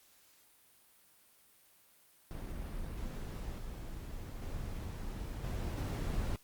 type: noise with level steps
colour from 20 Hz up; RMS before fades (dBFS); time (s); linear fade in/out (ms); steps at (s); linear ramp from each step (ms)
brown; -41 / -44 / -41 / -37 / -35; 2.31-6.36; 0; 3.58 / 4.42 / 5.44 / 5.77; 5
effects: white hiss -65 dBFS RMS until 6.43 s + Opus 48 kbps